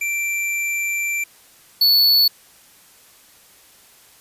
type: tone pair in turn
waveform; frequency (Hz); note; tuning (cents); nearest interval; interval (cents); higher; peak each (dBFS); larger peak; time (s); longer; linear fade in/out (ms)
square; 2349 / 4434; D7 / C#8; 0 / 0; major seventh; 1100; second; -21 / -12; second; 0.01-1.24 / 1.81-2.28; first; 5
effects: white hiss -50 dBFS RMS until 4.2 s + resampled to 32000 Hz